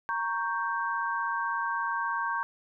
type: chord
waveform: sine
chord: G diminished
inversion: first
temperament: equal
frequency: 932.3 / 1108.7 / 1568 Hz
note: Bb5 / Db6 / G6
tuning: 0 / 0 / 0 cents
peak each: -32 dBFS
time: 0.09-2.43 s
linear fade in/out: 0 ms
effects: none